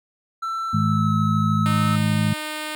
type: tone with pitch glide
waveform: triangle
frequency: 1335 to 1293.3 Hz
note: E6 to E6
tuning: +22 to -33 cents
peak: -22 dBFS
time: 0.42-1.96 s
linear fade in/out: 10 ms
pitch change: -55 cents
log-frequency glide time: 0.7-1.12 s
type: harmonic tone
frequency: 53.3 Hz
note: G#1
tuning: 46 cents sharp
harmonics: 2 / 3 / 4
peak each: -22 / -22 / -22 dBFS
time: 0.73-2.34 s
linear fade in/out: 10 ms
type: tone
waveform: 5% pulse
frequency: 306.2 Hz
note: D#4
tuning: 28 cents flat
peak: -16 dBFS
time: 1.66-2.75 s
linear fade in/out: 0 ms
effects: none